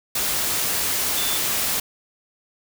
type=tone in noise; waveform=sine; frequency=3520 Hz; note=A7; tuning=in tune; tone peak=-28 dBFS; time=1.17-1.38 s; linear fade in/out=5 ms; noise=white; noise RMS=-23 dBFS; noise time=0.15-1.8 s; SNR=-8 dB; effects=none